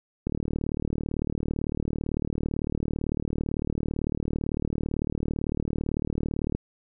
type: click train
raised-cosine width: 3 ms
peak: -15 dBFS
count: 239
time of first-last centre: 0.27-6.55 s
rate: 37.9 Hz
effects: none